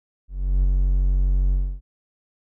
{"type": "tone with ADSR envelope", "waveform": "triangle", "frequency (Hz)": 46.25, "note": "F#1", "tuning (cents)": 0, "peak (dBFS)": -12, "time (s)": [0.28, 1.81], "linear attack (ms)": 360, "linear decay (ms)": 4, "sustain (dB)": -2, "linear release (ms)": 280, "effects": []}